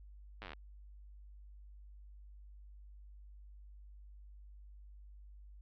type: slowing click train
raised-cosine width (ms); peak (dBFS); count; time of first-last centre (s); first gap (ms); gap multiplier
0.3; -30; 11; 0.42-0.533; 9; 1.05
effects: added 50 Hz sine -52 dBFS peak until 5.61 s + low-pass 4000 Hz 12 dB/octave